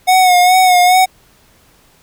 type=tone with vibrato; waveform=square; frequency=731 Hz; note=F#5; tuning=21 cents flat; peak=-7 dBFS; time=0.07-1.06 s; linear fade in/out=20 ms; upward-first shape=sine; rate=2.4 Hz; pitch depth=42 cents each way; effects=pink hiss -50 dBFS RMS until 2.02 s